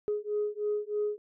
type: beating tone pair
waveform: sine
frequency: 416.6 / 419.8 Hz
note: G#4 / G#4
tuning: +5 / +19 cents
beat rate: 3.2 Hz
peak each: -31 dBFS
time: 0.08-1.18 s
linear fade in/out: 0 ms
effects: tanh soft clip ceiling -22 dBFS